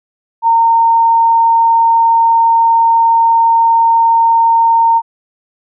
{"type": "tone", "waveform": "sine", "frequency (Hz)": 917, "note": "A#5", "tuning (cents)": -29, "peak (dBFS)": -6, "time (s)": [0.42, 5.02], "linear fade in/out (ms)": 50, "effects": []}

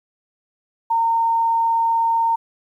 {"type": "tone", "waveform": "sine", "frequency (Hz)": 916, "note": "A#5", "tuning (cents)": -31, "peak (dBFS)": -15, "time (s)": [0.9, 2.36], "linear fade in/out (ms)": 10, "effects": ["9-bit"]}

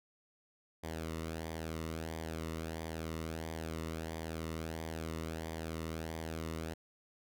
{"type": "tone with flanger", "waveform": "sawtooth", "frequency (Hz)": 80.7, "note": "E2", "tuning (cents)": -36, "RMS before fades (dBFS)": -41, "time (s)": [0.83, 6.74], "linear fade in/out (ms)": 10, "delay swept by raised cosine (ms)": [0.73, 1.26], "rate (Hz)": 1.5, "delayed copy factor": -0.6, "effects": []}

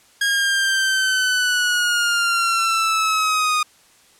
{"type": "linear sweep", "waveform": "sawtooth", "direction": "down", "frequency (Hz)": [1636, 1230], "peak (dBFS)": -13, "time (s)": [0.21, 3.63], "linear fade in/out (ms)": 5, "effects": ["white hiss -53 dBFS RMS until 4.19 s", "low-pass 10000 Hz 12 dB/octave"]}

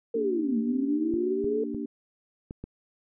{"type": "linear two-way sweep", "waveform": "sine", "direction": "down then up", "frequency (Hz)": [467.5, 220, 442.9], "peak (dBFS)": -25, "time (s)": [0.14, 1.64], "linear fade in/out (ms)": 5, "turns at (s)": 0.58}
{"type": "chord", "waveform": "sine", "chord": "G minor", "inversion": "first", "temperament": "equal", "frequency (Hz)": [233.1, 293.7, 392], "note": ["Bb3", "D4", "G4"], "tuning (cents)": [0, 0, 0], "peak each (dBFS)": [-34, -33, -38], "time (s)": [0.15, 1.86], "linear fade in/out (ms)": 5}
{"type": "clicks", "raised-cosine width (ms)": 3, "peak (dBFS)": -24, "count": 5, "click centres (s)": [1.139, 1.444, 1.746, 2.509, 2.64]}
{"effects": []}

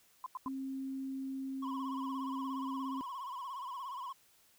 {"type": "tone bursts", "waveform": "sine", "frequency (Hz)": 1025, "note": "C6", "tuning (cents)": -36, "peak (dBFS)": -37, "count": 3, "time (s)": [0.24, 0.482], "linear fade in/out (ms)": 2, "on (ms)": 22, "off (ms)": 88}
{"type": "tone", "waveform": "sine", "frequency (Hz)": 267.4, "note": "C4", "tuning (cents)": 38, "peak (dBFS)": -37, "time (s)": [0.46, 3.01], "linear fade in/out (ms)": 0}
{"type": "tone with vibrato", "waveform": "triangle", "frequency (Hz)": 1039, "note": "C6", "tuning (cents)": -12, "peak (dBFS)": -38, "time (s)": [1.62, 4.13], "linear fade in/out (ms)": 10, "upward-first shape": "sine", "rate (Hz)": 17, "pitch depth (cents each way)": 120}
{"effects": ["white hiss -67 dBFS RMS until 4.58 s"]}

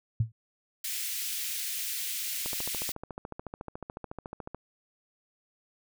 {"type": "tone with exponential decay", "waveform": "sine", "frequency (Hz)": 111.9, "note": "A2", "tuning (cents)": 30, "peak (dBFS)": -19, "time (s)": [0.2, 0.32], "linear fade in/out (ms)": 5, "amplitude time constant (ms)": 25}
{"type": "high-pass noise", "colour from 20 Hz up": "white", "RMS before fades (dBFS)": -34, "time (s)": [0.84, 2.92], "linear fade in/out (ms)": 5, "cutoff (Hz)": 2000, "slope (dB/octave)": 24}
{"type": "click train", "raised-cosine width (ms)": 1, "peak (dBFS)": -24, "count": 30, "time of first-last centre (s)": [2.46, 4.546], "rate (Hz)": 13.9}
{"effects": []}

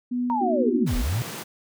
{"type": "tone with tremolo", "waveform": "sine", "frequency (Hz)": 246.1, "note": "B3", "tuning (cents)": -6, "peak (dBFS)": -22, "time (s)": [0.11, 1.02], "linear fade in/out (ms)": 10, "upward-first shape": "sine", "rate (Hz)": 2.2, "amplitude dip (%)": 55}
{"type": "linear two-way sweep", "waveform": "sine", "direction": "down then up", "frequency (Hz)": [956, 32.7, 129.1], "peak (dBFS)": -22, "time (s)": [0.3, 1.22], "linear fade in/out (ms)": 0, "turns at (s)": 0.96}
{"type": "chord", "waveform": "sine", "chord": "C half-diminished seventh", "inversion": "third", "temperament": "equal", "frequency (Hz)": [233.1, 261.6, 311.1, 370], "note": ["Bb3", "C4", "Eb4", "Gb4"], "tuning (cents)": [0, 0, 0, 0], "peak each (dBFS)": [-29, -32, -31, -26], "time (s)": [0.4, 0.86], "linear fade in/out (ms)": 20}
{"type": "high-pass noise", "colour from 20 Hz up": "pink", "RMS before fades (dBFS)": -35, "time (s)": [0.86, 1.44], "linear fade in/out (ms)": 20, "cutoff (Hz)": 110, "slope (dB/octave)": 96}
{"effects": []}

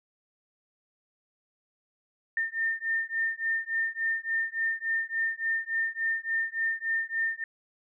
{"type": "beating tone pair", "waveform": "sine", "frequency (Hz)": [1809, 1812.5], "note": ["A6", "A#6"], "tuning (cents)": [48, -49], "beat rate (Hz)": 3.5, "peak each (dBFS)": -30, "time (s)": [2.37, 7.44], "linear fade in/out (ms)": 2, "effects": []}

